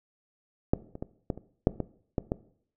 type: clicks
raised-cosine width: 2 ms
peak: -8 / -26 / -20 / -15 / -29 / -6 / -16 / -13 / -14 dBFS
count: 9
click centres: 0.735 / 0.954 / 1.025 / 1.302 / 1.376 / 1.671 / 1.803 / 2.182 / 2.319 s
effects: noise-tail reverb RT60 0.6 s tail -18 dB re dry